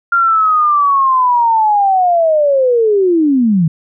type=linear sweep; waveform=sine; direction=down; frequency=1396.9 to 152 Hz; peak=-8 dBFS; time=0.12-3.68 s; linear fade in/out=5 ms; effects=none